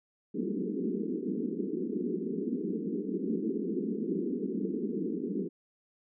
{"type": "band-pass noise", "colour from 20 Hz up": "pink", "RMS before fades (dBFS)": -33, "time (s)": [0.34, 5.49], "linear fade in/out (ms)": 20, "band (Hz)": [180, 440], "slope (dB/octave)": 96, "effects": []}